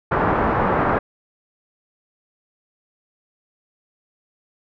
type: low-pass noise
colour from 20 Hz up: white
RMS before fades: -19 dBFS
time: 0.11-0.99 s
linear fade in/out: 10 ms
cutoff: 1300 Hz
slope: 24 dB/octave
effects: none